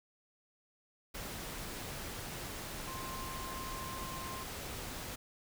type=tone in noise; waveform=sine; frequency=1053 Hz; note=C6; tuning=11 cents sharp; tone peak=-44 dBFS; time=2.87-4.44 s; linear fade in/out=10 ms; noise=pink; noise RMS=-43 dBFS; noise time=1.14-5.16 s; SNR=-4 dB; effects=none